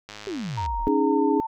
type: click train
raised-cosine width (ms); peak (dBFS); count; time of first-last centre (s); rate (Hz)
0.2; -21; 61; 0.09-0.661; 105
type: exponential sweep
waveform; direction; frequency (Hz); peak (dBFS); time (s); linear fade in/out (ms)
sine; down; 415.3 to 30.46; -28; 0.27-0.88; 0
type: tone with pitch glide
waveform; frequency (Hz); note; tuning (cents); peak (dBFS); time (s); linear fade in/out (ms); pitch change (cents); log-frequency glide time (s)
sine; 932.3 to 894.3; A#5 to A5; 0 to +28; -26; 0.57-1.47; 10; -72; 0.82-1.32
type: chord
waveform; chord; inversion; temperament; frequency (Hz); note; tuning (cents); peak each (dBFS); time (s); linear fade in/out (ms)
sine; C# suspended second; none; equal; 277.2 / 311.1 / 415.3; C#4 / D#4 / G#4; 0 / 0 / 0; -23; 0.87-1.4; 0
effects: none